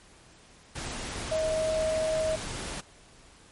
sine tone in noise, 633 Hz, D#5, 30 cents sharp, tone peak -25 dBFS, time 1.31-2.36 s, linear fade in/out 10 ms, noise pink, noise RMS -36 dBFS, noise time 0.75-2.81 s, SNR +8 dB, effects pink hiss -55 dBFS RMS until 3.51 s + MP3 48 kbps

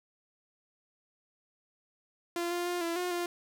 sawtooth tone with pitch steps, 344.5 / 349.9 / 353 / 336.8 / 358.3 / 349.1 Hz, F4 / F4 / F4 / E4 / F4 / F4, -24 / +3 / +19 / +37 / +44 / -1 cents, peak -27 dBFS, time 2.36-3.26 s, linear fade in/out 2 ms, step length 150 ms, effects none

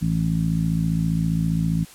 harmonic tone, 55 Hz, A1, in tune, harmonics 1 / 2 / 3 / 4 / 5, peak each -30 / -30 / -20 / -29 / -31 dBFS, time 0.01-1.85 s, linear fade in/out 20 ms, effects white hiss -46 dBFS RMS until 1.94 s + low-pass 12000 Hz 12 dB/octave

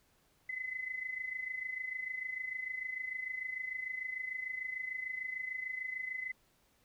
sine tone with amplitude modulation, 2030 Hz, B6, 47 cents sharp, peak -34 dBFS, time 0.49-6.32 s, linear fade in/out 5 ms, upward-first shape sine, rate 26.7 Hz, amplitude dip 70%, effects pink hiss -71 dBFS RMS until 6.84 s

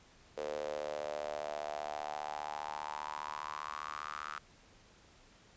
sawtooth tone with high-pass filter sweep, 75 Hz, D2, 37 cents sharp, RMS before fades -41 dBFS, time 0.37-4.39 s, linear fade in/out 10 ms, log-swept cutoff 490 to 1300 Hz, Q 6.2, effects pink hiss -62 dBFS RMS until 5.56 s + resampled to 16000 Hz

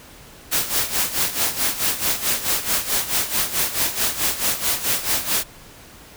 white noise with tremolo, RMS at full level -19 dBFS, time 0.51-5.44 s, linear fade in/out 20 ms, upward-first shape sine, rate 4.6 Hz, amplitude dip 75%, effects pink hiss -44 dBFS RMS until 6.16 s

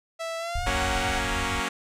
sawtooth tone with pitch glide, 659.3 to 748.6 Hz, E5 to F#5, 0 to +20 cents, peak -26 dBFS, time 0.19-1.2 s, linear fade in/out 20 ms, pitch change +220 cents, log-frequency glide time 0.38-0.78 s
pink low-pass noise, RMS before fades -32 dBFS, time 0.55-1.6 s, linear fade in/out 5 ms, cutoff 110 Hz, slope 96 dB/octave
5% pulse chord, F# major, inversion none, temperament equal, 185 / 233.1 / 277.2 Hz, F#3 / A#3 / C#4, 0 / 0 / 0 cents, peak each -21 / -19 / -18 dBFS, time 0.66-1.69 s, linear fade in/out 10 ms
effects low-pass 9000 Hz 12 dB/octave

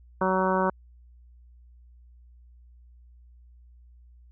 harmonic tone, 187.7 Hz, F#3, 25 cents sharp, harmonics 1 / 2 / 3 / 4 / 5 / 6 / 7 / 8, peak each -28 / -29 / -28 / -35 / -27 / -31 / -35 / -34 dBFS, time 0.21-0.7 s, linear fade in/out 5 ms, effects added 60 Hz sine -50 dBFS peak until 4.31 s

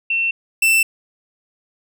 sine / 45% pulse tone pair in turn, 2700 / 2669 Hz, E7 / E7, +41 / +21 cents, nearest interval unison, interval 20 cents, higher first, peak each -16 / -12 dBFS, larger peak second, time 0.1-0.31 / 0.62-0.83 s, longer neither, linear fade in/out 5 ms, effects none

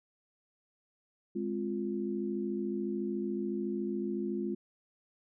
sine chord, F minor, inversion first, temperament equal, 207.7 / 261.6 / 349.2 Hz, Ab3 / C4 / F4, 0 / 0 / 0 cents, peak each -35 / -39 / -35 dBFS, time 1.35-4.55 s, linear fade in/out 10 ms, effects none

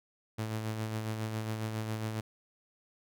sawtooth tone with tremolo, 109.7 Hz, A2, 5 cents flat, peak -28 dBFS, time 0.38-2.21 s, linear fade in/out 10 ms, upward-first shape sine, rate 7.3 Hz, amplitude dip 40%, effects none

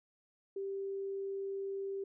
sine tone, 392 Hz, G4, in tune, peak -36 dBFS, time 0.56-2.04 s, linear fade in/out 5 ms, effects none

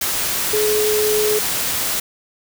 sine tone in noise, 424.9 Hz, G#4, 40 cents sharp, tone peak -16 dBFS, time 0.53-1.39 s, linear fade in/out 5 ms, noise white, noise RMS -21 dBFS, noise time 0.01-2 s, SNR +2 dB, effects none

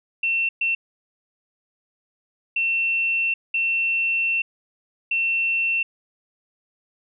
sine tone bursts at uneven times, 2700 Hz, E7, 41 cents sharp, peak -19 dBFS, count 5, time 0.23-0.49 / 0.61-0.75 / 2.56-3.34 / 3.54-4.42 / 5.11-5.83 s, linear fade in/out 5 ms, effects none

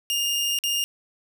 sawtooth tone with dropouts, 2824 Hz, F7, 19 cents sharp, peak -19 dBFS, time 0.1-0.84 s, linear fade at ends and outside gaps 0 ms, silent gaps 0.588-0.638 s, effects 10-bit

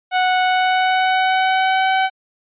sawtooth tone with pitch glide, 738 to 760.9 Hz, F#5 to F#5, -5 to +48 cents, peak -10 dBFS, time 0.11-2.1 s, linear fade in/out 50 ms, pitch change +53 cents, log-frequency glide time 0.42-1.89 s, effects resampled to 8000 Hz

